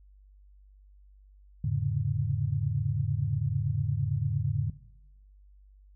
sine tone cluster, 86.4 / 107.7 / 134.8 / 143.6 Hz, F2 / A2 / C#3 / D3, -18 / -37 / -48 / -39 cents, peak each -34 / -29 / -34 / -29 dBFS, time 1.64-4.7 s, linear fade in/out 5 ms, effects noise-tail reverb RT60 1.0 s tail -19 dB re dry + added 49 Hz sine -53 dBFS peak until 5.95 s

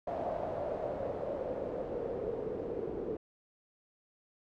white noise with low-pass filter sweep, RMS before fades -37 dBFS, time 0.07-3.17 s, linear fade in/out 5 ms, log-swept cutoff 660 to 420 Hz, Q 5.4, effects none

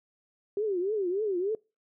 sine tone with vibrato, 391.4 Hz, G4, 3 cents flat, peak -26 dBFS, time 0.57-1.55 s, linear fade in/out 2 ms, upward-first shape triangle, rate 3.4 Hz, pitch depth 230 cents each way, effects noise-tail reverb RT60 0.3 s tail -25 dB re dry

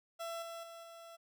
30% pulse tone with level steps, 670 Hz, E5, 28 cents sharp, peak -37 / -41 / -46 / -48 dBFS, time 0.19-1.17 s, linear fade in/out 20 ms, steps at 0.42 / 0.63 / 0.83 s, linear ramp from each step 5 ms, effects none

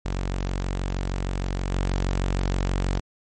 sawtooth tone with level steps, 46.34 Hz, F#1, 3 cents sharp, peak -21 / -18 dBFS, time 0.05-3 s, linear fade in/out 10 ms, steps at 1.71 s, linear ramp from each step 20 ms, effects MP3 32 kbps

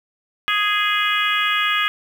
harmonic tone, 415.3 Hz, G#4, in tune, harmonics 3 / 4 / 5 / 6 / 7 / 8, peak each -22 / -23 / -24 / -25 / -25 / -26 dBFS, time 0.48-1.88 s, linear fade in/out 0 ms, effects 7-bit

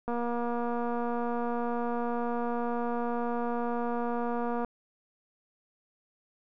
click train, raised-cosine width 1 ms, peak -20 dBFS, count 1088, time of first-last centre 0.08-4.647 s, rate 238 Hz, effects none

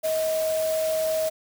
sine tone in noise, 634 Hz, D#5, 32 cents sharp, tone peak -22 dBFS, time 0.03-1.3 s, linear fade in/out 20 ms, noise white, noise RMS -35 dBFS, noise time 0.03-1.3 s, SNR +10 dB, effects none

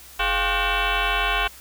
sine tone with frequency modulation, 794 Hz, G5, 22 cents sharp, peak -19 dBFS, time 0.19-1.48 s, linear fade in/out 10 ms, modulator 374 Hz, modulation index 6.5, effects added 62 Hz sine -52 dBFS peak until 1.6 s + white hiss -45 dBFS RMS until 1.6 s

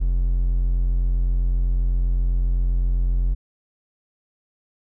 triangle tone, 43.87 Hz, F1, 9 cents sharp, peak -15 dBFS, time 0-3.35 s, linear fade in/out 20 ms, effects none

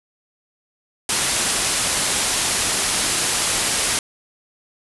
white low-pass noise, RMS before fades -21 dBFS, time 1.09-3.99 s, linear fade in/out 2 ms, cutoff 11000 Hz, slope 96 dB/octave, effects none

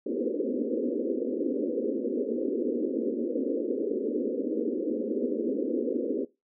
pink band-pass noise, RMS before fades -29 dBFS, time 0.06-6.25 s, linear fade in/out 5 ms, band 230 to 530 Hz, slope 96 dB/octave, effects noise-tail reverb RT60 0.2 s tail -18 dB re dry

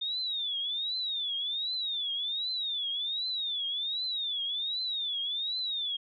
sine tone with vibrato, 3632 Hz, A#7, 46 cents flat, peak -30 dBFS, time 0.01-5.97 s, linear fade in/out 10 ms, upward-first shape triangle, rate 1.3 Hz, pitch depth 210 cents each way, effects none

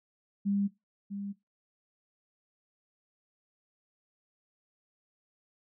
sine tone with echo, 200.3 Hz, G3, 38 cents sharp, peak -26 dBFS, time 0.45-0.68 s, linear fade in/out 20 ms, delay 650 ms, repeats 1, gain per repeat -9 dB, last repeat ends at 1.33 s, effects noise-tail reverb RT60 0.2 s tail -19 dB re dry

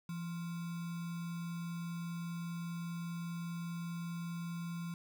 sine tone with sample-and-hold, 170 Hz, F3, 46 cents flat, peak -38 dBFS, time 0.09-4.94 s, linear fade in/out 2 ms, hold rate 1225 Hz, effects none

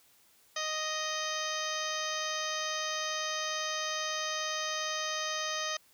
harmonic tone, 622.3 Hz, D#5, in tune, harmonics 1 / 2 / 3 / 4 / 5 / 6 / 7 / 8 / 9 / 10, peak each -40 / -38 / -39 / -44 / -41 / -42 / -48 / -42 / -49 / -40 dBFS, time 0.56-5.77 s, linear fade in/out 5 ms, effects white hiss -64 dBFS RMS until 5.93 s

